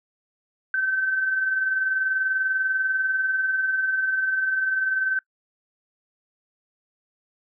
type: tone pair together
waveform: sine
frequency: 1520 / 1540.3 Hz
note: F#6 / G6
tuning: +46 / -31 cents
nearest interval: unison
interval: 23 cents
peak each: -32 / -21 dBFS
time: 0.74-5.19 s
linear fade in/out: 2 ms
effects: noise-tail reverb RT60 0.1 s tail -23 dB re dry